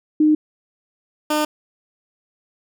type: tone pair in turn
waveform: sine / 15% pulse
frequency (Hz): 306 / 303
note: D#4 / D#4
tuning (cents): -29 / -46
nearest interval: unison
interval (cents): 17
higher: first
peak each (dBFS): -11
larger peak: neither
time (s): 0.2-0.35 / 1.3-1.45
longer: neither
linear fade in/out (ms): 5
effects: none